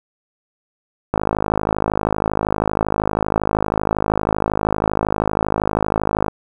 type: click train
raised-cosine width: 1 ms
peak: -3 dBFS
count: 272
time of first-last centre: 1.14-6.282 s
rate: 52.7 Hz
effects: 7-bit